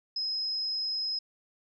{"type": "tone", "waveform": "sine", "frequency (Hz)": 5110, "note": "D#8", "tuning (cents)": 45, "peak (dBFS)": -29, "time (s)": [0.16, 1.19], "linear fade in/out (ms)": 5, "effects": []}